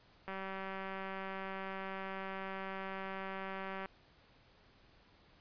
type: click train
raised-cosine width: 0.5 ms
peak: -28 dBFS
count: 688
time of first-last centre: 0.28-3.858 s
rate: 192 Hz
effects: pink hiss -65 dBFS RMS until 5.4 s + resampled to 11025 Hz